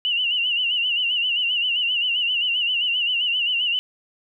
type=tone with vibrato; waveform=sine; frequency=2882 Hz; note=F#7; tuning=46 cents flat; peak=-19 dBFS; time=0.05-3.79 s; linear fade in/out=0 ms; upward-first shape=sine; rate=7.6 Hz; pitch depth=89 cents each way; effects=10-bit